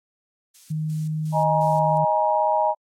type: noise with tremolo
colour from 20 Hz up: violet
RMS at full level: -40 dBFS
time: 0.54-1.98 s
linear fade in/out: 10 ms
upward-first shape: square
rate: 2.8 Hz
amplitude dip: 80%
type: tone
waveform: sine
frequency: 155.56 Hz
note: D#3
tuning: in tune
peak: -23 dBFS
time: 0.7-2.05 s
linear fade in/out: 10 ms
type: chord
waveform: sine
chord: D# suspended fourth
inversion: none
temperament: equal with one note detuned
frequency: 622.3 / 830.6 / 947 Hz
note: D#5 / G#5 / A#5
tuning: 0 / 0 / +27 cents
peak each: -22 dBFS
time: 1.32-2.75 s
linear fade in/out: 50 ms
effects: low-pass 8000 Hz 12 dB/octave + AAC 64 kbps